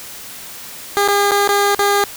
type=tone with dropouts; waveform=15% pulse; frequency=404.6 Hz; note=G#4; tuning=45 cents flat; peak=-6 dBFS; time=0.97-2.04 s; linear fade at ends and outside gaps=0 ms; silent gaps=1.077-1.085 / 1.31-1.317 / 1.476-1.49 / 1.748-1.791 s; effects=white hiss -33 dBFS RMS until 2.16 s